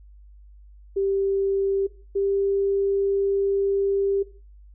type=tone pair in turn; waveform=sine; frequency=392 / 395.4 Hz; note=G4 / G4; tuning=0 / +15 cents; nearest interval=unison; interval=15 cents; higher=second; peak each=-20 dBFS; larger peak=neither; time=0.96-1.87 / 2.15-4.23 s; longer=second; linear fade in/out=10 ms; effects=noise-tail reverb RT60 0.4 s tail -18 dB re dry + added 50 Hz sine -45 dBFS peak until 4.74 s